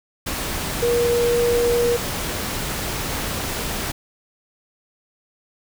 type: tone in noise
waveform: sine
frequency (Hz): 476.6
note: A#4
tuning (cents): +38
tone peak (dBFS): -16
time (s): 0.82-1.97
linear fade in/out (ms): 10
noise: pink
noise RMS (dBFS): -26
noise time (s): 0.26-3.92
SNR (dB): +7
effects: none

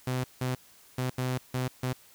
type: tone bursts at uneven times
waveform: sawtooth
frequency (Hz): 127.6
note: C3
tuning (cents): -43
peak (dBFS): -24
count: 6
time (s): 0.07-0.24 / 0.41-0.55 / 0.98-1.1 / 1.18-1.38 / 1.54-1.68 / 1.83-1.93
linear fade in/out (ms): 5
effects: white hiss -57 dBFS RMS until 2.14 s

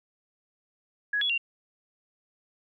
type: tone with pitch steps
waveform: sine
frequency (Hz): 1672 / 3375 / 2764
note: G#6 / G#7 / F7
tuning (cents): +11 / +27 / -19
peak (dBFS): -24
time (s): 1.13-1.379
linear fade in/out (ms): 5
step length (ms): 83
effects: none

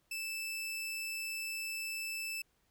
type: tone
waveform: sawtooth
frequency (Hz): 2637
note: E7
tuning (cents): 0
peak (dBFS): -34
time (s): 0.11-2.42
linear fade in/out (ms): 5
effects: pink hiss -75 dBFS RMS until 2.7 s

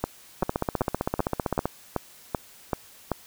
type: two click trains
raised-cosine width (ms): 1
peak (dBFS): -10 / -10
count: 9 / 20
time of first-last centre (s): 0.04-3.117 / 0.43-1.656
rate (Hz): 2.6 / 15.5
effects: white hiss -51 dBFS RMS until 3.26 s

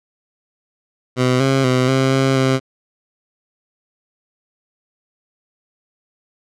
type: tone with pitch steps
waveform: 15% pulse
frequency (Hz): 126.9 / 134.7 / 127.7 / 132.8 / 134 / 132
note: B2 / C#3 / C3 / C3 / C3 / C3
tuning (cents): +47 / -49 / -42 / +26 / +42 / +16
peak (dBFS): -7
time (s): 1.16-2.6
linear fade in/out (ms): 50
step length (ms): 240
effects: low-pass 7000 Hz 12 dB/octave

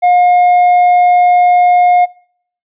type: tone with hard clipping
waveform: triangle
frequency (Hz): 715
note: F5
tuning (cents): +41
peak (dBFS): -7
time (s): 0.02-2.06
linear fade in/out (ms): 20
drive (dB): 7
effects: noise-tail reverb RT60 0.6 s tail -24 dB re dry + resampled to 8000 Hz

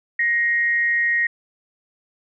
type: tone pair together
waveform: sine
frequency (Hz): 1879.9 / 2113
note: A#6 / C7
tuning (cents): +14 / +16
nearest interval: major second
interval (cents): 202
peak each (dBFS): -17 / -26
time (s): 0.19-1.27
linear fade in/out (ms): 5
effects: none

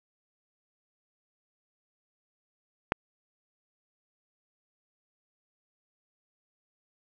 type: click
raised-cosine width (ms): 0.5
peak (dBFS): -8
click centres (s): 2.921
effects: none

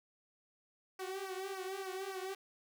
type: tone with flanger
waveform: sawtooth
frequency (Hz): 381.7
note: G4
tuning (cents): -46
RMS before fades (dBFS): -42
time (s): 0.99-2.35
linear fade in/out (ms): 5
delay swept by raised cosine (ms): 0.26 to 4.56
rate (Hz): 3.5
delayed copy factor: -1
effects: none

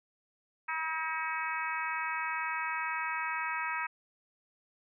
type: harmonic tone with a mistuned harmonic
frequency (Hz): 320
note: D#4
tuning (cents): +49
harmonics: 3 / 4 / 5 / 6 / 7 / 8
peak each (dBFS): -37 / -38 / -39 / -40 / -40 / -41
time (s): 0.68-3.87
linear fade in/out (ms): 10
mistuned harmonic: 6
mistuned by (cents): -20
effects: none

